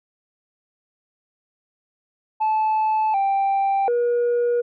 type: tone with pitch steps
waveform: sine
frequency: 869 / 786 / 479.8 Hz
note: A5 / G5 / A#4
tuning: -22 / +4 / +50 cents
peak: -15 dBFS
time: 2.4-4.62 s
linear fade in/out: 20 ms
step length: 740 ms
effects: tanh soft clip ceiling -16 dBFS